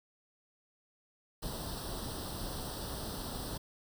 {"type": "noise with comb filter", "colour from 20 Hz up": "pink", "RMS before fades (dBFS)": -40, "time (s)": [1.42, 3.58], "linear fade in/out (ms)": 10, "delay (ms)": 0.22, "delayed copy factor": 0.85, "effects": []}